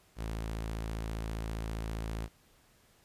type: tone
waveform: sawtooth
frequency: 55 Hz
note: A1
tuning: in tune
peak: -31 dBFS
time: 0.16-2.29 s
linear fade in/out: 50 ms
effects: pink hiss -65 dBFS RMS until 3.04 s + resampled to 32000 Hz